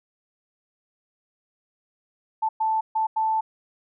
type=tone bursts at uneven times; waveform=sine; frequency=880 Hz; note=A5; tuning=in tune; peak=-20 dBFS; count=4; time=2.42-2.49 / 2.6-2.81 / 2.95-3.07 / 3.16-3.41 s; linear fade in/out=10 ms; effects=none